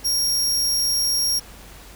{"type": "tone", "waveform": "sawtooth", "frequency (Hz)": 5588, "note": "F8", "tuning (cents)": 0, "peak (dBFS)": -16, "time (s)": [0.04, 1.4], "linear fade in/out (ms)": 20, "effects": ["added 50 Hz sine -44 dBFS peak until 1.95 s", "pink hiss -44 dBFS RMS until 1.95 s"]}